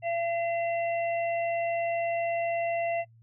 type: harmonic tone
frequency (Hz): 679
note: F5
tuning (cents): -49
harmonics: 1 / 3 / 4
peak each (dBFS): -27 / -37 / -39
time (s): 0.02-3.05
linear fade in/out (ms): 50
effects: noise-tail reverb RT60 0.1 s tail -22 dB re dry + added 114 Hz sine -54 dBFS peak until 3.22 s